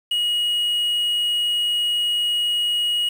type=tone with quantisation; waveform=triangle; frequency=2898 Hz; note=F#7; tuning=37 cents flat; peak=-17 dBFS; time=0.11-3.09 s; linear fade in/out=5 ms; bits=7; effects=none